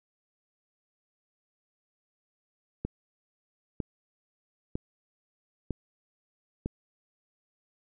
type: click train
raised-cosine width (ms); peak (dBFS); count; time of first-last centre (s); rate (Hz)
3; -18; 5; 2.85-6.66; 1.05
effects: none